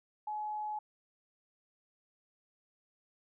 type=tone; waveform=sine; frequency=848 Hz; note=G#5; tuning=36 cents sharp; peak=-35 dBFS; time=0.27-0.79 s; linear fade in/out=5 ms; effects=none